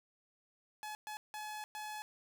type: tone bursts at uneven times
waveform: sawtooth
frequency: 851 Hz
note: G#5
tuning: 42 cents sharp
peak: -38 dBFS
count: 4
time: 0.83-0.95 / 1.07-1.17 / 1.34-1.64 / 1.75-2.02 s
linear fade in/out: 0 ms
effects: none